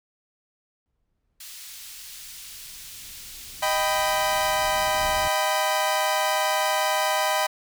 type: noise with exponential growth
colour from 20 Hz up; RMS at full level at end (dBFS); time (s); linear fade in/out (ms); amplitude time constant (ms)
brown; -35; 0.86-5.28; 0; 960
type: high-pass noise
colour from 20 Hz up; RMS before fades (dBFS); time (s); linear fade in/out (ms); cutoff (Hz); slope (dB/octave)
pink; -41; 1.4-4.55; 5; 3400; 12
type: chord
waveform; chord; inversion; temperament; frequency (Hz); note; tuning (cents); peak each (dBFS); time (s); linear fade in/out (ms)
sawtooth; Eb augmented; none; equal with one note detuned; 622.3 / 784 / 994.6; Eb5 / G5 / B5; 0 / 0 / +12; -22; 3.62-7.47; 10
effects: none